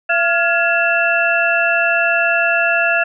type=tone cluster; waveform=sine; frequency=675 / 1405 / 1684 / 2677 Hz; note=E5 / F6 / G#6 / E7; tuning=+41 / +10 / +24 / +26 cents; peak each=-18 dBFS; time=0.09-3.04 s; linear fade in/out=10 ms; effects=none